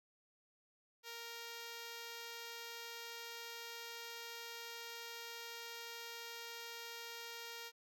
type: tone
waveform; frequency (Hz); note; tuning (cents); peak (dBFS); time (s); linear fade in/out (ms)
5% pulse; 465.8; A#4; -1; -35; 1.03-7.72; 50
effects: none